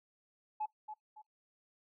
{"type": "tone with echo", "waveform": "sine", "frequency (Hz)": 855, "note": "A5", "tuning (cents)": -50, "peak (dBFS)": -33, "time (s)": [0.6, 0.66], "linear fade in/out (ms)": 10, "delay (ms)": 280, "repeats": 2, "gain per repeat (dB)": -9, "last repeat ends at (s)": 1.22, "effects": ["noise-tail reverb RT60 0.1 s tail -17 dB re dry", "tanh soft clip ceiling -29 dBFS"]}